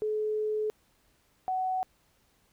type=tone pair in turn; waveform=sine; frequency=428.3 / 747.5 Hz; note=A4 / F#5; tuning=-47 / +17 cents; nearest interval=minor seventh; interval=964 cents; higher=second; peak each=-27 dBFS; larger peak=neither; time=0.02-0.7 / 1.48-1.83 s; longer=first; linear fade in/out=0 ms; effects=pink hiss -68 dBFS RMS until 2.52 s